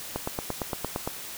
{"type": "click train", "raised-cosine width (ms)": 1, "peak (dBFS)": -14, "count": 9, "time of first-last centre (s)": [0.16, 1.075], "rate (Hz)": 8.74, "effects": ["white hiss -39 dBFS RMS until 1.37 s"]}